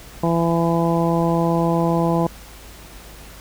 harmonic tone, 167.6 Hz, E3, 29 cents sharp, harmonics 1 / 2 / 3 / 4 / 5 / 6, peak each -19 / -22 / -24 / -25 / -26 / -27 dBFS, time 0.23-2.27 s, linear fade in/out 5 ms, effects added 52 Hz sine -42 dBFS peak until 3.4 s + pink hiss -42 dBFS RMS until 3.4 s

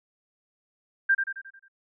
sine tone with echo, 1585 Hz, G6, 19 cents sharp, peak -17 dBFS, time 1.09-1.15 s, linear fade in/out 10 ms, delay 89 ms, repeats 6, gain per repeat -6 dB, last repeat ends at 1.684 s, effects none

